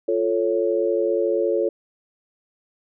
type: chord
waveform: sine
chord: F augmented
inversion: none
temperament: equal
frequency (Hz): 349.2 / 440 / 554.4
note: F4 / A4 / C#5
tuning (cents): 0 / 0 / 0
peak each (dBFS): -23 / -22 / -23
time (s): 0.08-1.69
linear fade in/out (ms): 5
effects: none